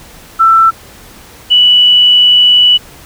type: tone pair in turn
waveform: sine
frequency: 1333 / 2956 Hz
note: E6 / F#7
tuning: +19 / -2 cents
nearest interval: octave + major second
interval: 1379 cents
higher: second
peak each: -3 dBFS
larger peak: neither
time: 0.39-0.71 / 1.5-2.78 s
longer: second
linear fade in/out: 20 ms
effects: pink hiss -36 dBFS RMS until 3.05 s